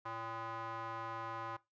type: tone with band-pass filter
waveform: square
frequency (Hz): 113.5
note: A#2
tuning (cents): -46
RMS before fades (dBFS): -43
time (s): 0.05-1.57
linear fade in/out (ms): 10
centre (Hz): 1100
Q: 2.8
effects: noise-tail reverb RT60 0.2 s tail -19 dB re dry + resampled to 16000 Hz